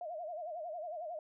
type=tone with vibrato; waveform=sine; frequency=659.3 Hz; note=E5; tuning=in tune; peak=-39 dBFS; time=0.01-1.19 s; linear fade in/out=2 ms; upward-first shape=sine; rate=11 Hz; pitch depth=150 cents each way; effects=none

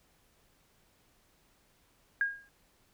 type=tone with exponential decay; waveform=sine; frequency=1628 Hz; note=G#6; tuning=35 cents flat; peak=-23 dBFS; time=2.21-2.49 s; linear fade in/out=1 ms; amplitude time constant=59 ms; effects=pink hiss -68 dBFS RMS until 2.93 s

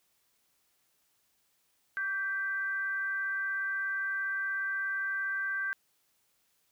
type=tone with frequency modulation; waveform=sine; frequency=1568 Hz; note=G6; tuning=in tune; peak=-30 dBFS; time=1.97-5.73 s; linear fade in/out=0 ms; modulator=419 Hz; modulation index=0.37; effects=white hiss -73 dBFS RMS until 6.71 s

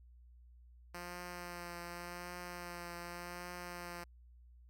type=tone with vibrato; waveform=5% pulse; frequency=175.1 Hz; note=F3; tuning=5 cents sharp; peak=-33 dBFS; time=0.94-4.04 s; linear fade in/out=5 ms; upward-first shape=triangle; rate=0.87 Hz; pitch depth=23 cents each way; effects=added 60 Hz sine -57 dBFS peak until 4.69 s

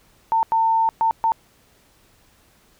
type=tone bursts at uneven times; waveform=sine; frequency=900 Hz; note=A5; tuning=39 cents sharp; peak=-15 dBFS; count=4; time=0.32-0.43 / 0.52-0.89 / 1.01-1.11 / 1.24-1.32 s; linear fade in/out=0 ms; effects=pink hiss -57 dBFS RMS until 2.79 s

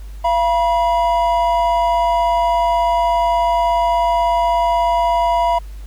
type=tone pair together; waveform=triangle; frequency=684.5 / 968 Hz; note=F5 / B5; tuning=-35 / -35 cents; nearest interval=tritone; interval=600 cents; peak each=-14 dBFS; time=0.24-5.59 s; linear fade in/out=10 ms; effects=added 50 Hz sine -29 dBFS peak until 5.86 s + pink hiss -49 dBFS RMS until 5.86 s

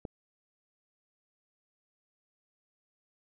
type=click; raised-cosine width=2 ms; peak=-24 dBFS; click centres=0.052 s; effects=none

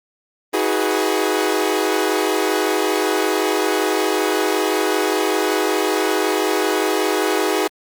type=chord; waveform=sawtooth; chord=G# minor seventh; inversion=second; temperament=equal with one note detuned; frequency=317.7 / 370 / 415.3 / 493.9 Hz; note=D#4 / F#4 / G#4 / B4; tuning=+36 / 0 / 0 / 0 cents; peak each=-19 / -18 / -17 / -22 dBFS; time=0.53-7.68 s; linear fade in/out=10 ms; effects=Opus 32 kbps

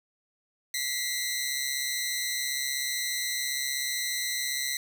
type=tone cluster; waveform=15% pulse; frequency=1946 / 2082 / 4029 Hz; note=B6 / C7 / B7; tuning=-26 / -9 / +34 cents; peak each=-27 dBFS; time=0.74-4.77 s; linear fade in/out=2 ms; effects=none

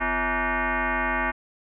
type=tone with frequency modulation; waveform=sine; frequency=346.4 Hz; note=F4; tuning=14 cents flat; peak=-22 dBFS; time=0-1.32 s; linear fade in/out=20 ms; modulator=300 Hz; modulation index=6.1; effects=none

